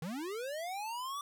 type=linear sweep; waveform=square; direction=up; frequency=146.83 to 1174.7 Hz; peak=-38 dBFS; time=0.02-1.21 s; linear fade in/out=2 ms; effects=none